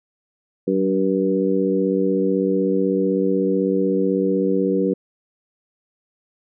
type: harmonic tone with a mistuned harmonic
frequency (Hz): 96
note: G2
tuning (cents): -36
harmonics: 2 / 3 / 4 / 5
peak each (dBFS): -22 / -22 / -22 / -22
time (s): 0.67-4.94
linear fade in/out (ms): 10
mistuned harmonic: 2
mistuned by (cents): -21
effects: none